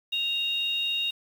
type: tone pair together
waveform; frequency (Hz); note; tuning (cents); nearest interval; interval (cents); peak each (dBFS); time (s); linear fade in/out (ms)
sine; 2794 / 3738; F7 / A#7; 0 / +4; perfect fourth; 504; -28; 0.12-1.11; 10
effects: 8-bit